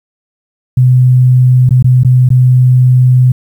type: tone with dropouts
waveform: sine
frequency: 126.7 Hz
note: B2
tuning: 45 cents sharp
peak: -3 dBFS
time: 0.77-3.32 s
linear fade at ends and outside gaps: 5 ms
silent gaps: 1.692-1.707 / 1.826-1.843 / 2.034-2.047 / 2.29-2.303 s
effects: 7-bit